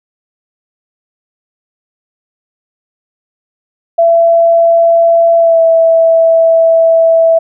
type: tone with pitch glide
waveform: sine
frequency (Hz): 671 to 657.6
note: E5 to E5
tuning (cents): +31 to -4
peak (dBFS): -4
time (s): 3.98-7.39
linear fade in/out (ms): 10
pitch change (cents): -35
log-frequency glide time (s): 5.38-5.61
effects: none